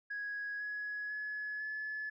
sine tone with pitch steps, 1661.2 / 1680.5 / 1700 / 1719.8 Hz, G#6 / G#6 / G#6 / A6, 0 / +20 / +40 / -40 cents, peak -36 dBFS, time 0.1-2.1 s, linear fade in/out 10 ms, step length 500 ms, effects tanh soft clip ceiling -33 dBFS

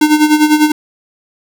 square tone with tremolo, 303.5 Hz, D#4, 43 cents flat, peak -5 dBFS, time 0.01-0.72 s, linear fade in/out 5 ms, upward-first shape sine, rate 10 Hz, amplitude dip 70%, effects none

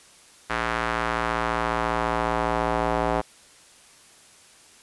square tone with band-pass filter sweep, 57.3 Hz, A#1, 29 cents flat, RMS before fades -25 dBFS, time 0.49-3.22 s, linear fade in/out 20 ms, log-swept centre 1500 to 760 Hz, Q 1.4, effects white hiss -52 dBFS RMS until 4.82 s + resampled to 24000 Hz

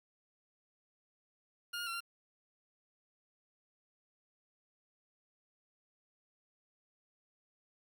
20% pulse tone with pitch steps, 1416 / 1425 / 1361 / 1383 Hz, F6 / F6 / F6 / F6, +23 / +34 / -45 / -17 cents, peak -33 dBFS, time 1.73-2.006 s, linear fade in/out 10 ms, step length 69 ms, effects 11-bit

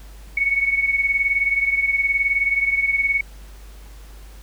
sine beating tone pair, 2217 / 2236 Hz, C#7 / C#7, 0 / +14 cents, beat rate 19 Hz, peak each -18 / -23 dBFS, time 0.37-3.21 s, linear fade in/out 5 ms, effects added 50 Hz sine -38 dBFS peak until 4.42 s + pink hiss -49 dBFS RMS until 4.42 s

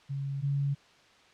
sine tone pair in turn, 138.59 / 140.61 Hz, C#3 / C#3, 0 / +25 cents, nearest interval unison, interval 25 cents, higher second, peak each -31 / -26 dBFS, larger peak second, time 0.09-0.42 / 0.42-0.75 s, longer neither, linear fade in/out 20 ms, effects white hiss -59 dBFS RMS until 1.33 s + low-pass 4000 Hz 12 dB/octave

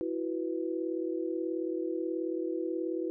sine chord, E suspended second, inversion none, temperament equal with one note detuned, 329.6 / 368.1 / 493.9 Hz, E4 / F#4 / B4, 0 / -9 / 0 cents, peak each -33 / -35 / -38 dBFS, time 0.01-3.1 s, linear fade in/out 0 ms, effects none

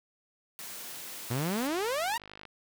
white high-pass noise, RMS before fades -42 dBFS, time 0.59-1.67 s, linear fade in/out 0 ms, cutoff 130 Hz, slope 12 dB/octave
sawtooth exponential sweep, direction up, 113.7 to 980 Hz, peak -25 dBFS, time 1.3-2.18 s, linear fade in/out 10 ms
click train, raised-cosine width 0.3 ms, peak -29 dBFS, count 44, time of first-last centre 1.61-2.453 s, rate 51 Hz
effects none

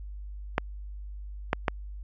clicks, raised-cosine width 0.5 ms, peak -8 dBFS, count 3, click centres 0.581 / 1.531 / 1.682 s, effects added 50 Hz sine -37 dBFS peak until 2.03 s

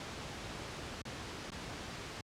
pink noise with dropouts, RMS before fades -43 dBFS, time 0-2.21 s, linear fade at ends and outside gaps 2 ms, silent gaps 1.018-1.052 / 1.504-1.518 s, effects high-pass 60 Hz 12 dB/octave + low-pass 6000 Hz 12 dB/octave

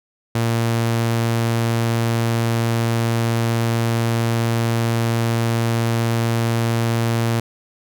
sawtooth tone, 115.6 Hz, A#2, 14 cents flat, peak -13 dBFS, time 0.35-7.4 s, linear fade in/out 5 ms, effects none

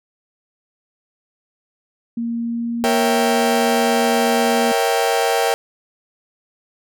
sine tone with pitch glide, 233.1 to 234.9 Hz, A#3 to A#3, 0 to +13 cents, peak -20 dBFS, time 2.17-4.72 s, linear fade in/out 5 ms, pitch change +13 cents, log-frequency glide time 2.4-2.84 s
40% pulse chord, A# diminished seventh, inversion none, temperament equal, 466.2 / 554.4 / 659.3 / 784 Hz, A#4 / C#5 / E5 / G5, 0 / 0 / 0 / 0 cents, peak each -19 / -23 / -22 / -19 dBFS, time 2.84-5.54 s, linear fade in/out 0 ms
effects none

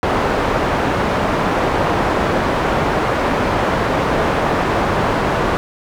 white low-pass noise, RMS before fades -17 dBFS, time 0.03-5.57 s, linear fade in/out 0 ms, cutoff 1000 Hz, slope 12 dB/octave, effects none

